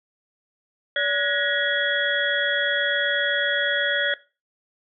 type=tone cluster; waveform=sine; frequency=573 / 1452 / 1673 / 1901 / 3340 Hz; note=D5 / F#6 / G#6 / A#6 / G#7; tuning=-43 / -33 / +12 / +33 / +9 cents; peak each=-27 dBFS; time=0.96-4.14 s; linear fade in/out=2 ms; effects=noise-tail reverb RT60 0.3 s tail -18 dB re dry